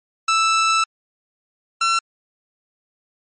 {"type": "tone pair in turn", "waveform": "sawtooth", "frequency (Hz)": [1320, 1350.1], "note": ["E6", "E6"], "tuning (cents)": [2, 41], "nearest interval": "unison", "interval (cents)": 39, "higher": "second", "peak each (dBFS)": [-11, -12], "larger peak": "first", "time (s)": [[0.28, 0.84], [1.81, 1.99]], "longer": "first", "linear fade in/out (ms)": 5, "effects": ["MP3 32 kbps"]}